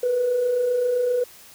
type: tone pair together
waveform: sine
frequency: 466.2 / 493.9 Hz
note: A#4 / B4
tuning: 0 / 0 cents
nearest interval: minor second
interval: 100 cents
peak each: -30 / -18 dBFS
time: 0.03-1.24 s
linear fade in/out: 5 ms
effects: tanh soft clip ceiling -14 dBFS + white hiss -47 dBFS RMS until 1.54 s